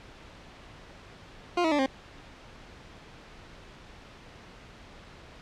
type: tone with pitch steps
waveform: 20% pulse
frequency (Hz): 351.7 / 320.7 / 292.3 / 266.5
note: F4 / E4 / D4 / C4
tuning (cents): +12 / -48 / -8 / +32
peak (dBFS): -18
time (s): 1.57-1.862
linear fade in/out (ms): 5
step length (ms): 73
effects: pink hiss -49 dBFS RMS until 5.41 s + low-pass 4000 Hz 12 dB/octave